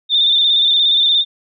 sine tone with vibrato, 3600 Hz, A7, 39 cents sharp, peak -10 dBFS, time 0.09-1.25 s, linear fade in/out 50 ms, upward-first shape square, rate 17 Hz, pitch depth 33 cents each way, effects none

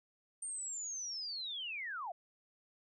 sine linear sweep, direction down, 8890 to 646 Hz, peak -39 dBFS, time 0.42-2.12 s, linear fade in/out 5 ms, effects none

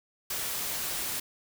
white noise, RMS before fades -33 dBFS, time 0.3-1.2 s, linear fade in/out 5 ms, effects none

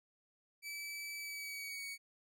sawtooth tone with pitch glide, 2305 to 2241 Hz, D7 to C#7, -33 to +18 cents, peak -39 dBFS, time 0.62-1.98 s, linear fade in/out 50 ms, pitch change -49 cents, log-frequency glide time 1.17-1.83 s, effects none

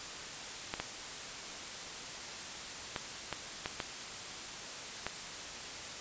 clicks, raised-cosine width 0.3 ms, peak -18 dBFS, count 7, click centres 0.739 / 0.8 / 2.962 / 3.327 / 3.659 / 3.802 / 5.066 s, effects white hiss -43 dBFS RMS until 6 s + resampled to 16000 Hz

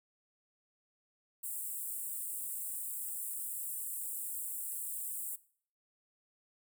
pink high-pass noise, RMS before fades -40 dBFS, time 1.43-5.36 s, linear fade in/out 10 ms, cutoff 7800 Hz, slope 96 dB/octave, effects noise-tail reverb RT60 0.5 s tail -19 dB re dry

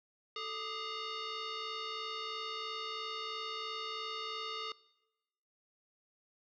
sine tone with frequency modulation, 1200 Hz, D6, 37 cents sharp, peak -38 dBFS, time 0.36-4.72 s, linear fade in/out 2 ms, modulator 821 Hz, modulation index 4, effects noise-tail reverb RT60 1.0 s tail -22 dB re dry

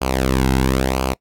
sawtooth tone with flanger, 65.41 Hz, C2, in tune, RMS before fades -18 dBFS, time 0.01-1.14 s, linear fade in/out 10 ms, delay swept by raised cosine 0.53 to 1.73 ms, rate 0.98 Hz, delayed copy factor -0.7, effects noise-tail reverb RT60 0.1 s tail -25 dB re dry + AAC 64 kbps

